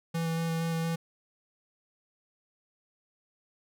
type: tone with vibrato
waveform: square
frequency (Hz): 164.81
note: E3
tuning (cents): 0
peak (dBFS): -29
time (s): 0.14-0.96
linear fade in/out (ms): 10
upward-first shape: square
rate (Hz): 4.3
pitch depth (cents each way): 9
effects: none